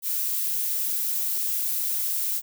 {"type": "noise with amplitude modulation", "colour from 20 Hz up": "violet", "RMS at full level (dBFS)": -25, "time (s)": [0.02, 2.42], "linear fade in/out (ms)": 50, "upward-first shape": "sine", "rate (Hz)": 204, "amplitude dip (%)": 30, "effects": []}